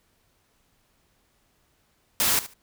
white noise with echo, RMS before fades -22 dBFS, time 2.2-2.39 s, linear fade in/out 0 ms, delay 73 ms, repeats 2, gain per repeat -15 dB, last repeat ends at 2.536 s, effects pink hiss -67 dBFS RMS until 2.62 s

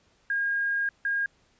sine tone bursts at uneven times, 1624 Hz, G#6, 39 cents flat, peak -24 dBFS, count 2, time 0.3-0.89 / 1.05-1.26 s, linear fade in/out 2 ms, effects pink hiss -65 dBFS RMS until 1.59 s + resampled to 16000 Hz

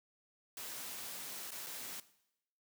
white noise with dropouts, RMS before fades -45 dBFS, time 0.57-2 s, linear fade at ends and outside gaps 2 ms, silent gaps 1.507-1.517 / 1.664-1.667 s, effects noise-tail reverb RT60 0.8 s tail -17 dB re dry + high-pass 150 Hz 12 dB/octave

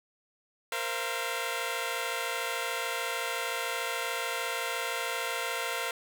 10% pulse chord, Bb suspended second, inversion none, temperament equal with one note detuned, 466.2 / 523.3 / 682.5 Hz, Bb4 / C5 / F5, 0 / 0 / -40 cents, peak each -27 dBFS, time 0.72-5.91 s, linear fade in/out 2 ms, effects none

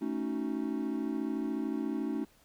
triangle chord, D# half-diminished seventh, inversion second, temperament equal, 220 / 277.2 / 311.1 / 370 Hz, A3 / C#4 / D#4 / F#4, 0 / 0 / 0 / 0 cents, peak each -35 / -33 / -34 / -39 dBFS, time 0.01-2.25 s, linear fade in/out 10 ms, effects pink hiss -64 dBFS RMS until 2.44 s

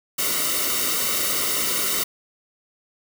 white noise with comb filter, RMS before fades -23 dBFS, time 0.18-2.04 s, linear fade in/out 10 ms, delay 1.2 ms, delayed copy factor -0.75, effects none

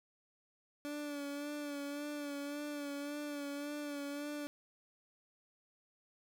30% pulse tone with vibrato, 289.2 Hz, D4, 27 cents flat, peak -37 dBFS, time 0.85-4.47 s, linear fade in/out 0 ms, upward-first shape sine, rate 1.8 Hz, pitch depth 35 cents each way, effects none

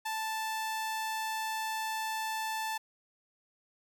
sawtooth tone, 880 Hz, A5, in tune, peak -29 dBFS, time 0.05-2.78 s, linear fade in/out 10 ms, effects none

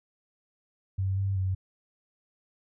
sine tone with pitch steps, 95.8 / 97.7 / 94.2 Hz, G2 / G2 / F#2, -39 / -5 / +32 cents, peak -25 dBFS, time 0.98-1.55 s, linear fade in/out 10 ms, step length 190 ms, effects none

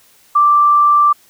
sine tone, 1174.7 Hz, D6, in tune, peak -7 dBFS, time 0.35-1.13 s, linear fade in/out 10 ms, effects white hiss -50 dBFS RMS until 1.29 s

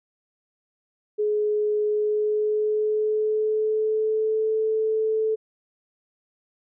sine tone with pitch glide, 421.4 to 437.8 Hz, G#4 to A4, +25 to -9 cents, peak -20 dBFS, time 1.18-5.36 s, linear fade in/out 20 ms, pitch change +66 cents, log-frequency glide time 1.86-4.53 s, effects none

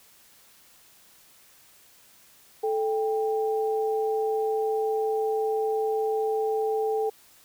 sine tone pair together, 437.3 / 791.9 Hz, A4 / G5, -11 / +17 cents, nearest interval minor seventh, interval 1028 cents, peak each -24 / -30 dBFS, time 2.63-7.1 s, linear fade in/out 10 ms, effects white hiss -56 dBFS RMS until 7.44 s

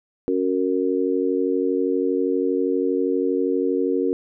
sine chord, F# major, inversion second, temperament just, 277.5 / 370 / 462.5 Hz, C#4 / F#4 / A#4, +2 / 0 / -14 cents, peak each -23 dBFS, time 0.28-4.13 s, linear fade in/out 0 ms, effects none

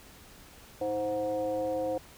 sine tone with frequency modulation, 523.3 Hz, C5, in tune, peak -28 dBFS, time 0.81-1.98 s, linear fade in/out 5 ms, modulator 207 Hz, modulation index 0.83, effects added 66 Hz sine -62 dBFS peak until 2.17 s + pink hiss -53 dBFS RMS until 2.17 s

